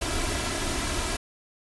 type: noise with comb filter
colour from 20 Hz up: pink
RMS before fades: -28 dBFS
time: 0.01-1.17 s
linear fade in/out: 10 ms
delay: 3 ms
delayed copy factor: +0.6
effects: resampled to 24000 Hz